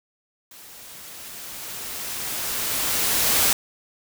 white noise with level ramp, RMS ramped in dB -45 to -18 dBFS, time 0.51-3.53 s, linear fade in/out 2 ms, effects none

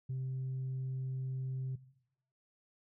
sine tone, 130.81 Hz, C3, in tune, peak -33 dBFS, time 0.09-1.76 s, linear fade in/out 10 ms, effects noise-tail reverb RT60 0.8 s tail -19 dB re dry + tanh soft clip ceiling -33 dBFS

